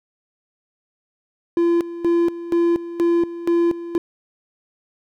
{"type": "tone with tremolo", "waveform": "triangle", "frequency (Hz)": 341.1, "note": "F4", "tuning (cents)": -41, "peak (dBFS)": -12, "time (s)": [1.57, 3.98], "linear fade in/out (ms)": 2, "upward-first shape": "square", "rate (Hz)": 2.1, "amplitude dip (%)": 80, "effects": []}